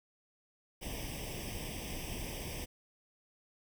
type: noise with comb filter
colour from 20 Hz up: pink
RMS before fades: -41 dBFS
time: 0.81-2.66 s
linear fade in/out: 20 ms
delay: 0.36 ms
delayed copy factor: +0.95
effects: none